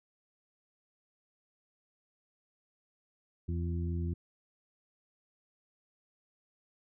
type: harmonic tone with a mistuned harmonic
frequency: 84.6 Hz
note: E2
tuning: 45 cents sharp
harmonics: 1 / 2 / 3 / 4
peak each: -32 / -38 / -45 / -44 dBFS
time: 3.48-4.14 s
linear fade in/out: 10 ms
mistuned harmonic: 4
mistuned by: +32 cents
effects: none